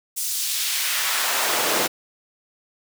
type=noise with high-pass filter sweep; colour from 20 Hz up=pink; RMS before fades=-23 dBFS; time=0.16-1.88 s; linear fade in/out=20 ms; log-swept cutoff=7400 to 320 Hz; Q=0.87; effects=none